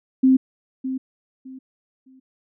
sine tone with echo, 261.6 Hz, C4, in tune, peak -11 dBFS, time 0.23-0.37 s, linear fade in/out 10 ms, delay 610 ms, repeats 3, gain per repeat -12 dB, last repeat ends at 2.2 s, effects none

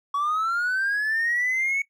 triangle linear sweep, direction up, 1120 to 2231 Hz, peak -19 dBFS, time 0.14-1.82 s, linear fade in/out 5 ms, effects noise-tail reverb RT60 0.1 s tail -20 dB re dry + tanh soft clip ceiling -17 dBFS

